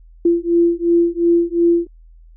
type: beating tone pair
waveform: sine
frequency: 340 / 342.8 Hz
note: F4 / F4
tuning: -46 / -32 cents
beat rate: 2.8 Hz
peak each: -15 dBFS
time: 0.25-1.87 s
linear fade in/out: 5 ms
effects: added 41 Hz sine -41 dBFS peak until 2.36 s